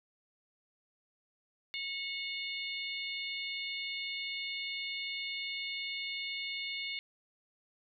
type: harmonic tone with a mistuned harmonic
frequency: 717 Hz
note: F5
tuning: 45 cents sharp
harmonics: 3 / 4 / 5 / 6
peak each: -39 / -43 / -42 / -45 dBFS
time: 1.74-6.99 s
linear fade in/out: 0 ms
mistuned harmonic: 3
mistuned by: +34 cents
effects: none